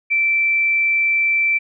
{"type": "tone", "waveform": "sine", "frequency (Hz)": 2335, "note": "D7", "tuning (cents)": -11, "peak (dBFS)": -14, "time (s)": [0.1, 1.59], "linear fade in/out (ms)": 20, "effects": []}